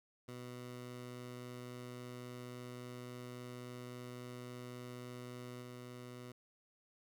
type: tone with level steps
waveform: 15% pulse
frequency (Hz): 123.6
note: B2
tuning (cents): +2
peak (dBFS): -40 / -42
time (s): 0.28-6.32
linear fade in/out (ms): 5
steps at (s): 5.61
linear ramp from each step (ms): 20
effects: none